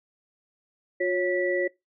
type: tone cluster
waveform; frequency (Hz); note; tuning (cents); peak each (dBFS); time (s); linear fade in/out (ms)
sine; 358.1 / 551 / 1957; F4 / C#5 / B6; +43 / -11 / -16; -26 / -26 / -29; 1-1.68; 10
effects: noise-tail reverb RT60 0.2 s tail -22 dB re dry